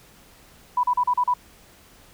sine tone bursts, 987.8 Hz, B5, in tune, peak -17 dBFS, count 6, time 0.77-1.339 s, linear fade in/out 5 ms, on 64 ms, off 37 ms, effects pink hiss -52 dBFS RMS until 2.13 s

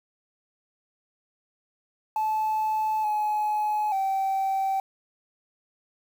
sine tone with pitch steps, 867 / 847 / 774 Hz, A5 / G#5 / G5, -26 / +34 / -22 cents, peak -21 dBFS, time 2.16-4.8 s, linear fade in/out 2 ms, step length 880 ms, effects tanh soft clip ceiling -21 dBFS + 8-bit

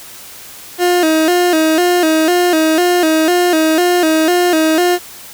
30% pulse tone with vibrato, 335.2 Hz, E4, 29 cents sharp, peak -7 dBFS, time 0.78-4.99 s, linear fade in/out 50 ms, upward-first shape square, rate 2 Hz, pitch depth 100 cents each way, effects white hiss -34 dBFS RMS until 5.33 s

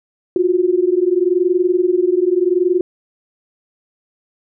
sine tone pair together, 349.7 / 370.5 Hz, F4 / F#4, +2 / +2 cents, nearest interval minor second, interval 100 cents, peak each -15 dBFS, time 0.36-2.81 s, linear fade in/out 2 ms, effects none

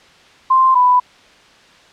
sine tone pair in turn, 1046 / 993.8 Hz, C6 / B5, -1 / +11 cents, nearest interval minor second, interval 88 cents, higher first, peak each -8 dBFS, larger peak neither, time 0.5-0.75 / 0.75-1 s, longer neither, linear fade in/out 10 ms, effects white hiss -46 dBFS RMS until 1.92 s + low-pass 4000 Hz 12 dB/octave

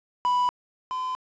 triangle tone pair in turn, 987.8 / 1020.3 Hz, B5 / C6, 0 / -44 cents, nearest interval minor second, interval 56 cents, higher second, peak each -18 / -25 dBFS, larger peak first, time 0.25-0.49 / 0.91-1.15 s, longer neither, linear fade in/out 0 ms, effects resampled to 16000 Hz + 8-bit

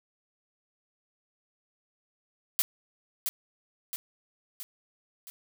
blue noise with echo, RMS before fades -25 dBFS, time 2.59-2.62 s, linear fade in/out 0 ms, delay 670 ms, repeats 4, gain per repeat -5 dB, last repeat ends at 5.3 s, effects none

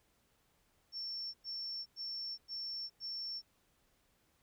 sine tone bursts, 5430 Hz, F8, 50 cents flat, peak -38 dBFS, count 5, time 0.92-3.42 s, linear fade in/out 50 ms, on 420 ms, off 100 ms, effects tanh soft clip ceiling -35 dBFS + pink hiss -74 dBFS RMS until 4.42 s

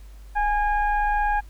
sine tone with frequency modulation, 831 Hz, G#5, 1 cent sharp, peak -19 dBFS, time 0.35-1.41 s, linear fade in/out 20 ms, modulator 803 Hz, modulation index 0.83, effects added 50 Hz sine -40 dBFS peak until 1.49 s + pink hiss -57 dBFS RMS until 1.49 s

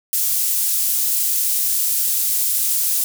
pink high-pass noise, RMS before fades -19 dBFS, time 0.13-3.04 s, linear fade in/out 0 ms, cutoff 10000 Hz, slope 12 dB/octave, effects none

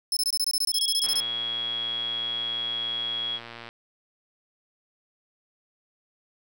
sawtooth tone bursts, 5250 Hz, E8, 8 cents flat, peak -20 dBFS, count 16, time 0.12-1.202 s, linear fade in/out 2 ms, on 47 ms, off 22 ms
sine tone, 3322 Hz, G#7, in tune, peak -27 dBFS, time 0.72-3.4 s, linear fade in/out 50 ms
click train, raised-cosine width 0.3 ms, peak -24 dBFS, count 311, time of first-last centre 1.04-3.69 s, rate 117 Hz
effects none

